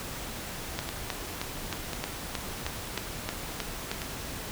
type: two click trains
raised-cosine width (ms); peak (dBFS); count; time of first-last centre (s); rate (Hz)
0.2; -13 / -16; 11 / 4; 0.79-3.915 / 0.89-4.018; 3.2 / 0.959
effects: pink hiss -38 dBFS RMS until 4.51 s